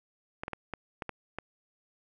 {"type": "clicks", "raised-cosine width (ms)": 0.5, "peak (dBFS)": -20, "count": 7, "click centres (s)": [0.435, 0.481, 0.533, 0.737, 1.022, 1.093, 1.386], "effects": []}